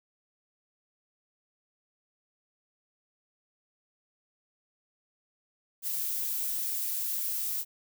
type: noise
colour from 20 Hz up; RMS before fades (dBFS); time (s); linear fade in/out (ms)
violet; -32; 5.82-7.65; 50
effects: none